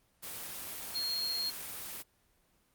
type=tone in noise; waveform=sine; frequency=4252 Hz; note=C8; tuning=27 cents sharp; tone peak=-32 dBFS; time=0.94-1.51 s; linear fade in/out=20 ms; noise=white; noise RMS=-42 dBFS; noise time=0.22-2.03 s; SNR=+7 dB; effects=pink hiss -71 dBFS RMS until 2.74 s + Opus 24 kbps